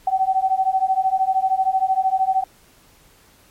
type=beating tone pair; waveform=sine; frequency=755 / 768 Hz; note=F#5 / G5; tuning=+35 / -36 cents; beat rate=13 Hz; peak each=-19 dBFS; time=0.07-2.44 s; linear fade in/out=5 ms; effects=pink hiss -53 dBFS RMS until 3.5 s + MP3 64 kbps

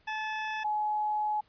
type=tone pair in turn; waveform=20% pulse / sine; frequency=866 / 846.7 Hz; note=A5 / G#5; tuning=-28 / +33 cents; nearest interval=unison; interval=39 cents; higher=first; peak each=-27 dBFS; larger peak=neither; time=0.07-0.64 / 0.64-1.41 s; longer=second; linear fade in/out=10 ms; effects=pink hiss -66 dBFS RMS until 1.48 s + resampled to 11025 Hz

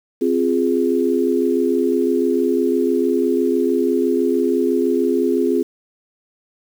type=chord; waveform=sine; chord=F minor; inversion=second; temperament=equal; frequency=261.6 / 349.2 / 415.3 Hz; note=C4 / F4 / Ab4; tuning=0 / 0 / 0 cents; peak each=-19 dBFS; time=0.21-5.63 s; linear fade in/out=10 ms; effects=7-bit

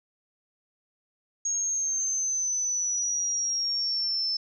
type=exponential sweep; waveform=sine; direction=down; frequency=6580 to 5274 Hz; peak=-25 dBFS; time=1.45-4.37 s; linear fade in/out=5 ms; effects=none

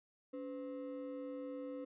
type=ring-modulated tone; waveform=triangle; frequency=394.7 Hz; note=G4; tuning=12 cents sharp; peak=-37 dBFS; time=0.33-1.85 s; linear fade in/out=10 ms; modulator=112 Hz; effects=resampled to 8000 Hz

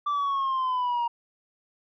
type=exponential sweep; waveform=sine; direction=down; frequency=1174.7 to 937 Hz; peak=-21 dBFS; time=0.06-1.08 s; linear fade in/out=10 ms; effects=tanh soft clip ceiling -23 dBFS

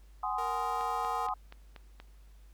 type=chord; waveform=sine; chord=Ab dominant seventh; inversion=third; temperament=just; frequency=747.5 / 830.6 / 1038.3 / 1245.9 Hz; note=Gb5 / Ab5 / C6 / Eb6; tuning=+17 / 0 / -14 / +2 cents; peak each=-36 dBFS; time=0.23-1.34 s; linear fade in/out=5 ms
type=tone; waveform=sawtooth; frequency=466.2 Hz; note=A#4; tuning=in tune; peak=-37 dBFS; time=0.38-1.27 s; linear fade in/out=5 ms
type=click train; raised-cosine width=0.3 ms; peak=-31 dBFS; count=6; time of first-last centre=0.81-2 s; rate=4.2 Hz
effects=added 50 Hz sine -52 dBFS peak until 2.53 s + pink hiss -68 dBFS RMS until 2.53 s

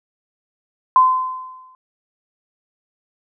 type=tone with exponential decay; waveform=sine; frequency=1028 Hz; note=C6; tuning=31 cents flat; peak=-6 dBFS; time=0.96-1.75 s; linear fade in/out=1 ms; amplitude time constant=170 ms; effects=none

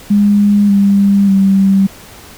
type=tone with pitch steps; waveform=sine; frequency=204.6 / 199.47 / 194.46 Hz; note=G#3 / G3 / G3; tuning=-26 / +30 / -14 cents; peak=-6 dBFS; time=0.1-1.87 s; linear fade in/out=10 ms; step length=590 ms; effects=pink hiss -36 dBFS RMS until 2.37 s

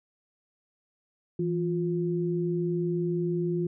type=tone pair together; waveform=sine; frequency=166.5 / 352.8 Hz; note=E3 / F4; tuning=+18 / +18 cents; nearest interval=octave + minor second; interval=1300 cents; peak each=-28 dBFS; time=1.39-3.67 s; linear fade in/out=5 ms; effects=none

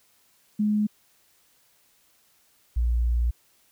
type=tone pair in turn; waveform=sine; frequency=210.4 / 59.04 Hz; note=G#3 / A#1; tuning=+23 / +23 cents; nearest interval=octave + minor seventh; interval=2200 cents; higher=first; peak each=-20 dBFS; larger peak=neither; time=0.59-0.87 / 2.76-3.31 s; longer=second; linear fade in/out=10 ms; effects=white hiss -63 dBFS RMS until 3.71 s

